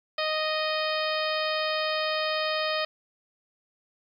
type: harmonic tone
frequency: 621 Hz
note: D#5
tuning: 3 cents flat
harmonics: 1 / 2 / 3 / 4 / 5 / 6 / 7 / 8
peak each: -29 / -32 / -34 / -35 / -36 / -37 / -37 / -38 dBFS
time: 0.18-2.85 s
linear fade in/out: 5 ms
effects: 10-bit